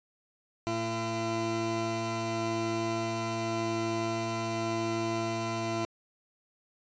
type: tone pair together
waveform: 20% pulse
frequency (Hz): 112.57 / 338.6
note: A2 / E4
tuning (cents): +40 / +46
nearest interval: octave + perfect fifth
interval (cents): 1906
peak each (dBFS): -30 / -26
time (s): 0.67-5.85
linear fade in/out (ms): 0
effects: resampled to 16000 Hz